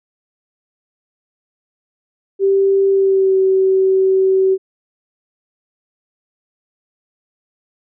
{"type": "tone with pitch glide", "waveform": "sine", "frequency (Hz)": [391, 381], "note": ["G4", "G4"], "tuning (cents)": [-4, -49], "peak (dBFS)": -10, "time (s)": [2.39, 4.58], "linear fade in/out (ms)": 50, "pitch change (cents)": -45, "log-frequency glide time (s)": [2.9, 3.37], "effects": []}